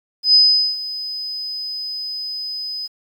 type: tone with ADSR envelope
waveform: sine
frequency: 5020 Hz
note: D#8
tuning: 15 cents sharp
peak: -7 dBFS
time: 0.23-2.88 s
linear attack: 110 ms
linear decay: 420 ms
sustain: -17 dB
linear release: 23 ms
effects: 8-bit